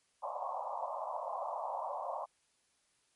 white band-pass noise, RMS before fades -39 dBFS, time 0.22-2.26 s, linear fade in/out 20 ms, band 550 to 1100 Hz, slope 96 dB/octave, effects white hiss -74 dBFS RMS until 3.15 s + MP3 48 kbps

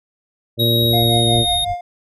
harmonic tone, 116.54 Hz, A#2, in tune, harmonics 1 / 2 / 3 / 4 / 5, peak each -17 / -23 / -22 / -25 / -25 dBFS, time 0.57-1.46 s, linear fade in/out 50 ms
square tone with pitch glide, 3805 to 3703 Hz, A#7 to A#7, +35 to -12 cents, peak -17 dBFS, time 0.59-1.65 s, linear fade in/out 10 ms, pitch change -47 cents, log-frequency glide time 0.87-1.35 s
white low-pass noise, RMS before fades -32 dBFS, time 0.81-1.75 s, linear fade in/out 20 ms, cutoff 110 Hz, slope 24 dB/octave
triangle tone with tremolo, 706 Hz, F5, 19 cents sharp, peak -16 dBFS, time 0.93-1.81 s, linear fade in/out 5 ms, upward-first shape sine, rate 5.5 Hz, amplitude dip 70%
effects none

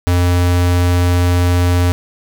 square tone, 88.5 Hz, F2, 23 cents sharp, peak -11 dBFS, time 0.07-1.92 s, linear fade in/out 0 ms, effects none

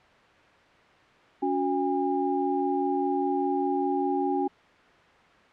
sine tone cluster, 281.4 / 366.4 / 810 Hz, C#4 / F#4 / G#5, +26 / -17 / -43 cents, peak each -28 dBFS, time 1.42-4.48 s, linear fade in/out 10 ms, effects white hiss -55 dBFS RMS until 5.52 s + low-pass 2000 Hz 12 dB/octave

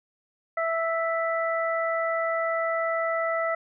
harmonic tone, 659.3 Hz, E5, in tune, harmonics 1 / 2 / 3, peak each -26 / -29 / -31 dBFS, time 0.57-3.55 s, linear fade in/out 5 ms, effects none

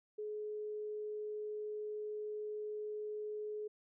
sine tone, 423.4 Hz, G#4, 33 cents sharp, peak -39 dBFS, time 0.18-3.68 s, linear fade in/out 10 ms, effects none

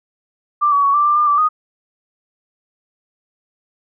sine tone with pitch steps, 1182 / 1135 / 1119 / 1175 / 1184 / 1201 / 1164 / 1241 Hz, D6 / C#6 / C#6 / D6 / D6 / D6 / D6 / D#6, +11 / +41 / +16 / +1 / +14 / +38 / -16 / -5 cents, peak -11 dBFS, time 0.61-1.49 s, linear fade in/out 20 ms, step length 110 ms, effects none

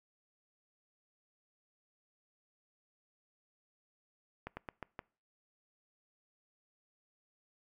slowing click train, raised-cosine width 0.5 ms, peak -26 dBFS, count 5, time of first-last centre 4.47-4.992 s, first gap 100 ms, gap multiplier 1.18, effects noise-tail reverb RT60 0.4 s tail -24 dB re dry

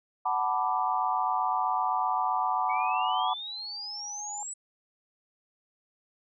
sine chord, B minor seventh, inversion second, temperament equal with one note detuned, 744.7 / 880 / 987.8 / 1174.7 Hz, F#5 / A5 / B5 / D6, +11 / 0 / 0 / 0 cents, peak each -30 / -31 / -30 / -31 dBFS, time 0.25-3.34 s, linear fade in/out 10 ms
sine tone with exponential growth, 830.6 Hz, G#5, in tune, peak -36 dBFS, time 2.68-4.43 s, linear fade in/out 1 ms, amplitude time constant 380 ms
sine exponential sweep, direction up, 2217 to 7990 Hz, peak -35 dBFS, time 2.69-4.54 s, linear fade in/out 10 ms
effects none

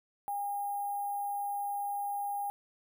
sine tone with sample-and-hold, 811 Hz, G#5, 41 cents flat, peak -32 dBFS, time 0.28-2.5 s, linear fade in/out 0 ms, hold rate 11025 Hz, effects none

